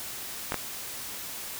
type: clicks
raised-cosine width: 0.5 ms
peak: -13 dBFS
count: 2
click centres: 0.521 / 0.543 s
effects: white hiss -38 dBFS RMS until 1.59 s